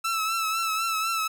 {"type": "tone with vibrato", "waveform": "sawtooth", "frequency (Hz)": 1318.5, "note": "E6", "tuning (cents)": 0, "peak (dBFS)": -21, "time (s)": [0.04, 1.28], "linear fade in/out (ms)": 10, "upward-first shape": "triangle", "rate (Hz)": 4, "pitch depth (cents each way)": 49, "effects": []}